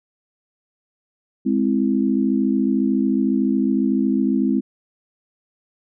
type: chord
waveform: sine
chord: Ab augmented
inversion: none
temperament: equal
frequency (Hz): 207.7 / 261.6 / 329.6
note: Ab3 / C4 / E4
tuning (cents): 0 / 0 / 0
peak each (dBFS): -20 / -19 / -23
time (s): 1.45-4.61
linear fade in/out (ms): 20
effects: none